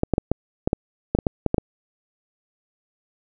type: clicks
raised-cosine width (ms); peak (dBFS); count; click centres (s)
2; -5; 12; 0.034 / 0.137 / 0.181 / 0.316 / 0.675 / 0.731 / 1.15 / 1.188 / 1.268 / 1.463 / 1.544 / 1.582
effects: none